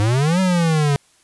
square exponential two-way sweep, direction up then down, 100.9 to 190.7 to 139.4 Hz, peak -15 dBFS, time 0-0.96 s, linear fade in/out 0 ms, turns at 0.4 s, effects white hiss -56 dBFS RMS until 1.23 s + resampled to 24000 Hz

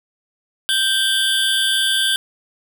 square tone cluster, 1566 / 3059 / 3322 / 3549 Hz, G6 / G7 / G#7 / A7, -2 / -43 / 0 / +14 cents, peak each -22 dBFS, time 0.69-2.16 s, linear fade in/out 0 ms, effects none

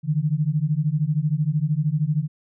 sine beating tone pair, 145.3 / 158.3 Hz, D3 / D#3, -18 / +30 cents, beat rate 13 Hz, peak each -22 dBFS, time 0.03-2.28 s, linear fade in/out 50 ms, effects none

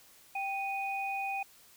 sine tone pair together, 784 / 2480 Hz, G5 / D#7, 0 / -6 cents, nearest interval octave + minor sixth, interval 1994 cents, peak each -34 / -36 dBFS, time 0.35-1.43 s, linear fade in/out 5 ms, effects white hiss -59 dBFS RMS until 1.76 s

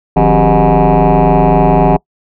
sine tone with frequency modulation, 289.4 Hz, D4, 25 cents flat, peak -3 dBFS, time 0.16-1.97 s, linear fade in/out 10 ms, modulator 111 Hz, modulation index 5.3, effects noise-tail reverb RT60 0.1 s tail -25 dB re dry + tanh soft clip ceiling -4 dBFS

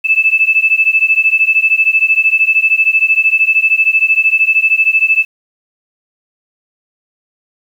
sine beating tone pair, 2619 / 2632 Hz, E7 / E7, -12 / -3 cents, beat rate 13 Hz, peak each -11 dBFS, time 0.04-5.25 s, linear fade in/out 20 ms, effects 7-bit

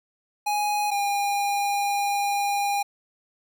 square tone pair in turn, 830.6 / 808.8 Hz, G#5 / G#5, 0 / -46 cents, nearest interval unison, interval 46 cents, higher first, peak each -23 dBFS, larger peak neither, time 0.46-0.91 / 0.91-2.83 s, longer second, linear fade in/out 10 ms, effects none

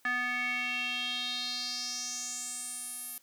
square tone with band-pass filter sweep, 247.1 Hz, B3, 1 cent sharp, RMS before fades -35 dBFS, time 0.05-3.18 s, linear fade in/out 2 ms, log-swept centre 1700 to 12000 Hz, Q 4.8, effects white hiss -65 dBFS RMS until 3.22 s + high-pass 150 Hz 12 dB/octave

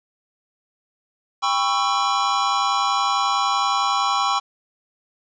square chord, C# half-diminished seventh, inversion second, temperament just, 798.3 / 997.9 / 1108.7 / 1330.5 Hz, G5 / B5 / C#6 / E6, +31 / +18 / 0 / +16 cents, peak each -25 / -27 / -22 / -27 dBFS, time 1.42-4.4 s, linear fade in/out 20 ms, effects resampled to 16000 Hz + 8-bit

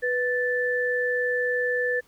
sine tone pair together, 493.9 / 1756.7 Hz, B4 / A6, 0 / -3 cents, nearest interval octave + minor seventh, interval 2197 cents, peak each -25 dBFS, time 0.02-2.01 s, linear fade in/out 20 ms, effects pink hiss -60 dBFS RMS until 2.07 s

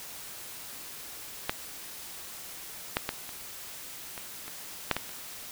clicks, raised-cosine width 0.3 ms, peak -10 / -9 / -13 / -26 / -22 / -24 / -7 / -13 / -28 dBFS, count 9, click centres 1.495 / 2.969 / 3.091 / 3.292 / 4.178 / 4.48 / 4.913 / 4.966 / 5.093 s, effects white hiss -43 dBFS RMS until 5.51 s

